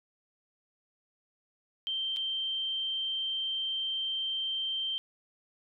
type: tone with dropouts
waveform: sine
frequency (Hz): 3136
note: G7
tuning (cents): 0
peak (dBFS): -30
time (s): 1.87-4.98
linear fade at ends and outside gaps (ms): 0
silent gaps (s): 2.163-2.169
effects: none